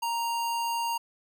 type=tone; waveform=square; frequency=932.3 Hz; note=A#5; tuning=in tune; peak=-28 dBFS; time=0.02-0.98 s; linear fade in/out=10 ms; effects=none